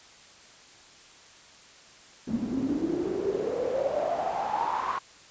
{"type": "noise with band-pass filter sweep", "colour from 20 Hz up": "pink", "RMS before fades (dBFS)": -29, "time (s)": [2.27, 4.99], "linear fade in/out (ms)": 10, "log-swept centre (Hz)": [220, 1100], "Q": 9.9, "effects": ["white hiss -52 dBFS RMS until 5.3 s", "resampled to 16000 Hz"]}